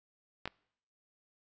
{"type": "clicks", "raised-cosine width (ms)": 0.3, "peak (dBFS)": -21, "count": 2, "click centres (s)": [0.456, 0.476], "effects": ["noise-tail reverb RT60 0.7 s tail -25 dB re dry", "resampled to 16000 Hz"]}